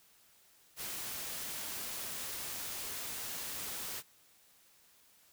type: noise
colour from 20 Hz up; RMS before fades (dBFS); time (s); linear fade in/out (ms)
white; -41; 0.76-4.03; 50
effects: white hiss -65 dBFS RMS until 5.32 s